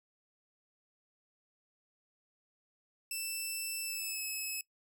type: tone with pitch glide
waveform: 10% pulse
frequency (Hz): 2659 to 2583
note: E7 to E7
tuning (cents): +14 to -36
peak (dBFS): -28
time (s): 3.11-4.61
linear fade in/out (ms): 2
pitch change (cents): -50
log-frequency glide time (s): 3.81-4.2
effects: noise-tail reverb RT60 0.1 s tail -23 dB re dry